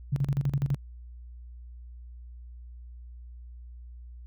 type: tone with tremolo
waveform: sine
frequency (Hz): 138.59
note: C#3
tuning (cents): 0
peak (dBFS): -22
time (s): 0.12-0.76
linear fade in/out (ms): 10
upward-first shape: square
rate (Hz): 12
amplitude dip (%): 80
effects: added 60 Hz sine -42 dBFS peak until 4.26 s